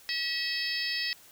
harmonic tone, 645 Hz, E5, 38 cents flat, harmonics 3 / 4 / 5 / 6 / 7 / 8, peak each -34 / -37 / -40 / -39 / -35 / -35 dBFS, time 0.09-1.13 s, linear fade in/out 0 ms, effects white hiss -55 dBFS RMS until 1.31 s

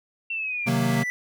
sine exponential sweep, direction down, 2720 to 2349 Hz, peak -26 dBFS, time 0.3-0.69 s, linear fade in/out 5 ms
triangle tone with exponential growth, 1977 Hz, B6, 1 cent sharp, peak -22 dBFS, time 0.5-1.1 s, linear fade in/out 0 ms, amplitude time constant 130 ms
square chord, C half-diminished seventh, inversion none, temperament equal, 130.81 / 155.56 / 185 / 233.1 Hz, C3 / Eb3 / Gb3 / Bb3, 0 / 0 / 0 / 0 cents, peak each -26 / -30 / -29 / -25 dBFS, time 0.66-1.04 s, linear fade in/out 20 ms
effects none

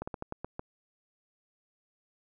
slowing click train, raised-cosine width 1 ms, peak -22 dBFS, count 7, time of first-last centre 0.02-0.594 s, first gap 55 ms, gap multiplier 1.22, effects none

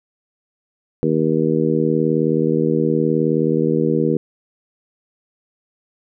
harmonic tone, 79.1 Hz, D#2, 29 cents sharp, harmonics 2 / 3 / 4 / 5 / 6, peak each -21 / -21 / -21 / -21 / -21 dBFS, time 1.03-4.17 s, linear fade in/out 0 ms, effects none

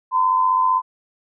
sine tone pair together, 924.5 / 1020 Hz, A#5 / C6, -15 / -44 cents, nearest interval major second, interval 171 cents, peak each -22 / -15 dBFS, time 0.11-0.82 s, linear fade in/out 50 ms, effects none

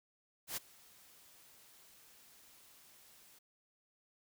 white noise with ADSR envelope, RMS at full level -38 dBFS, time 0.47-3.39 s, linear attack 96 ms, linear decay 20 ms, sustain -24 dB, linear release 8 ms, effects none

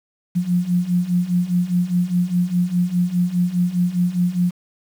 sine beating tone pair, 174.61 / 179.51 Hz, F3 / F3, 0 / +48 cents, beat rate 4.9 Hz, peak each -21 / -18 dBFS, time 0.35-4.51 s, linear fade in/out 20 ms, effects 7-bit

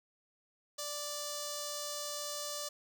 5% pulse tone with notch filter, 587.3 Hz, D5, in tune, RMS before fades -40 dBFS, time 0.78-2.69 s, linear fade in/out 10 ms, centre 2200 Hz, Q 0.67, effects none

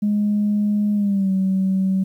sine tone with pitch glide, 207.7 to 190.46 Hz, G#3 to G3, 0 to -50 cents, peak -15 dBFS, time 0.02-2.04 s, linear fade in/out 10 ms, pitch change -150 cents, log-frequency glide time 0.94-1.31 s, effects tanh soft clip ceiling -12 dBFS + 9-bit

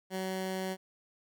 15% pulse tone, 188.3 Hz, F#3, 31 cents sharp, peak -27 dBFS, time 0.1-0.77 s, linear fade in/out 50 ms, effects none

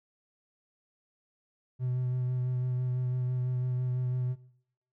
triangle tone with vibrato, 126 Hz, B2, 35 cents sharp, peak -25 dBFS, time 1.79-4.36 s, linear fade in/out 50 ms, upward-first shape sine, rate 6 Hz, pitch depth 17 cents each way, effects noise-tail reverb RT60 0.7 s tail -21 dB re dry + tanh soft clip ceiling -21 dBFS

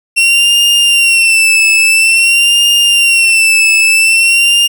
40% pulse tone with vibrato, 2717 Hz, F7, 48 cents flat, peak -5 dBFS, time 0.16-4.68 s, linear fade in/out 20 ms, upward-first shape sine, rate 0.49 Hz, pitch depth 63 cents each way, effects none

